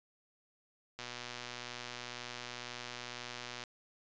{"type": "click train", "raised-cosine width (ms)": 0.2, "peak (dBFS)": -25, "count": 324, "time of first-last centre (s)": [0.99, 3.638], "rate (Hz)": 122, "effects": ["resampled to 16000 Hz"]}